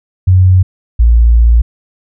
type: tone pair in turn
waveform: sine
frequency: 92.5 / 57.62 Hz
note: F#2 / A#1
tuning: 0 / -19 cents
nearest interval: minor sixth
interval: 819 cents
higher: first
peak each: -3 dBFS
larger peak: neither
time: 0.27-0.63 / 0.99-1.62 s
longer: second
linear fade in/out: 10 ms
effects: none